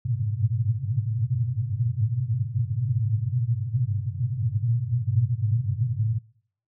white band-pass noise, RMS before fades -25 dBFS, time 0.05-6.19 s, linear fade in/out 10 ms, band 100 to 130 Hz, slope 96 dB/octave, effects noise-tail reverb RT60 0.6 s tail -24 dB re dry

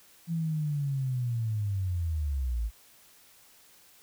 sine linear sweep, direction down, 168.9 to 51.91 Hz, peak -27 dBFS, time 0.27-2.71 s, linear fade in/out 50 ms, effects white hiss -58 dBFS RMS until 4.02 s

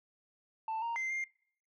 sine tone with pitch steps, 886 / 930 / 2079 / 2111 Hz, A5 / A#5 / C7 / C7, +12 / -4 / -12 / +15 cents, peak -31 dBFS, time 0.68-1.24 s, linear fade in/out 2 ms, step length 140 ms, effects noise-tail reverb RT60 0.6 s tail -24 dB re dry + tanh soft clip ceiling -32 dBFS

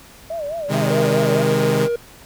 sine tone with vibrato, 622.3 Hz, D#5, in tune, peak -23 dBFS, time 0.3-1.43 s, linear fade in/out 5 ms, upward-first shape sine, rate 4.7 Hz, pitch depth 150 cents each way
sawtooth chord, Ab major, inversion first, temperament equal with one note detuned, 130.81 / 155.56 / 204.8 Hz, C3 / Eb3 / Ab3, 0 / 0 / -24 cents, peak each -18 dBFS, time 0.68-1.89 s, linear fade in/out 50 ms
triangle tone, 472.7 Hz, A#4, 24 cents sharp, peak -16 dBFS, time 0.9-1.96 s, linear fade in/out 5 ms
effects pink hiss -44 dBFS RMS until 2.25 s

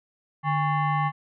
sine tone with frequency modulation, 149.1 Hz, D3, 27 cents sharp, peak -21 dBFS, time 0.43-1.12 s, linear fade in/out 50 ms, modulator 961 Hz, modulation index 1.3, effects none

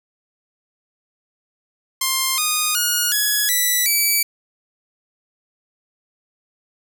5% pulse tone with pitch steps, 1055 / 1233.1 / 1441.2 / 1684.4 / 1968.7 / 2301 Hz, C6 / D#6 / F#6 / G#6 / B6 / D7, +14 / -16 / -46 / +24 / -6 / -36 cents, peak -6 dBFS, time 2.01-4.23 s, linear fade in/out 5 ms, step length 370 ms, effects none

